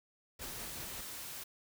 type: noise with tremolo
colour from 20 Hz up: pink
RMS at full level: -47 dBFS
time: 0.39-1.01 s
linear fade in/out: 5 ms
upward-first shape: sine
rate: 5.3 Hz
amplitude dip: 50%
type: noise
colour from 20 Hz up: white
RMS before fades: -45 dBFS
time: 0.41-1.44 s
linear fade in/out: 10 ms
effects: none